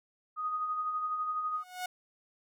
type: tone with tremolo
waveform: sine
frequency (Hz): 1245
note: D#6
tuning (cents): +1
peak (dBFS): -29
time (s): 0.36-1.64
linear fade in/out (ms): 50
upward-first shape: sine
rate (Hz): 12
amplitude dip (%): 40
type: tone with exponential growth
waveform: sawtooth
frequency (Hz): 730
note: F#5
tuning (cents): -24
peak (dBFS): -28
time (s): 1.51-1.86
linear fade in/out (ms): 5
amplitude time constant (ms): 76
effects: none